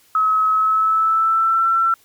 sine tone with pitch glide, 1283 to 1345.2 Hz, E6 to E6, -47 to +35 cents, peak -13 dBFS, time 0.15-1.94 s, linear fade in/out 2 ms, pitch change +82 cents, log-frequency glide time 0.51-1.67 s, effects white hiss -54 dBFS RMS until 2.04 s + MP3 96 kbps

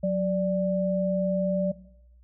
sine tone pair together, 184.14 / 587.3 Hz, F#3 / D5, -8 / 0 cents, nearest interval octave + minor sixth, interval 2008 cents, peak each -25 dBFS, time 0.03-1.72 s, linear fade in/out 10 ms, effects noise-tail reverb RT60 0.8 s tail -19 dB re dry + added 60 Hz sine -52 dBFS peak until 2.23 s

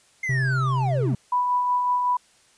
triangle linear sweep, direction down, 2119 to 171.5 Hz, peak -23 dBFS, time 0.23-1.15 s, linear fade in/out 5 ms
triangle tone with vibrato, 130.81 Hz, C3, in tune, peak -19 dBFS, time 0.29-1.15 s, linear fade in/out 5 ms, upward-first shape triangle, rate 19 Hz, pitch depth 34 cents each way
sine tone with tremolo, 987.8 Hz, B5, in tune, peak -18 dBFS, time 1.32-2.17 s, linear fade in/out 5 ms, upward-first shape sine, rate 5.4 Hz, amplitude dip 30%
effects white hiss -58 dBFS RMS until 2.57 s + resampled to 22050 Hz

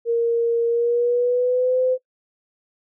sine tone with pitch glide, 466.2 to 511.3 Hz, A#4 to C5, 0 to -40 cents, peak -16 dBFS, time 0.05-1.98 s, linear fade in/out 50 ms, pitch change +160 cents, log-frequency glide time 0.67-1.8 s, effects noise-tail reverb RT60 0.1 s tail -20 dB re dry

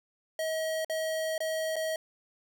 square tone with dropouts, 637 Hz, D#5, 41 cents sharp, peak -30 dBFS, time 0.39-1.96 s, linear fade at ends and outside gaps 2 ms, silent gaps 0.847-0.897 / 1.38-1.404 / 1.758-1.764 s, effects none

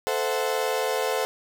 35% pulse chord, F# half-diminished seventh, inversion first, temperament equal with one note detuned, 440 / 518.7 / 659.3 / 740 Hz, A4 / C5 / E5 / F#5, 0 / -15 / 0 / 0 cents, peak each -26 / -26 / -31 / -30 dBFS, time 0.07-1.25 s, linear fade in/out 0 ms, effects none

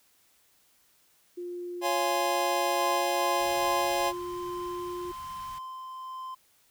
sine tone with pitch glide, 352.8 to 354.8 Hz, F4 to F4, +18 to +27 cents, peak -34 dBFS, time 1.37-5.12 s, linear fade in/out 10 ms, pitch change +9 cents, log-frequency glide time 3.52-4.44 s
square chord, Db major seventh, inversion none, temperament just, 554.4 / 693 / 831.5 / 1039.4 Hz, Db5 / F5 / Ab5 / C6, 0 / -14 / +2 / -12 cents, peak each -32 dBFS, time 1.81-4.13 s, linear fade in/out 50 ms
triangle tone with tremolo, 1037 Hz, C6, 16 cents flat, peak -34 dBFS, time 2.74-6.35 s, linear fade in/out 10 ms, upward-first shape sine, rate 1.2 Hz, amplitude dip 25%
pink band-stop noise, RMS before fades -50 dBFS, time 3.39-5.59 s, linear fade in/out 10 ms, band 200 to 920 Hz, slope 24 dB/octave
effects white hiss -65 dBFS RMS until 6.7 s

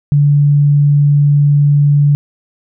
sine tone, 144.7 Hz, D3, 25 cents flat, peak -6 dBFS, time 0.12-2.15 s, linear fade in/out 0 ms, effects none

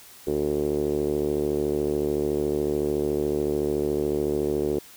5% pulse tone with low-pass filter, 73.8 Hz, D2, 9 cents sharp, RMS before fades -25 dBFS, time 0.27-4.79 s, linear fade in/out 5 ms, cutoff 400 Hz, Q 4.9, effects white hiss -48 dBFS RMS until 4.96 s

